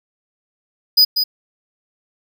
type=tone with echo; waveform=square; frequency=4965 Hz; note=D#8; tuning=5 cents flat; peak=-8 dBFS; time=0.97-1.05 s; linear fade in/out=10 ms; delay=190 ms; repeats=1; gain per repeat=-7 dB; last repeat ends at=1.24 s; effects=none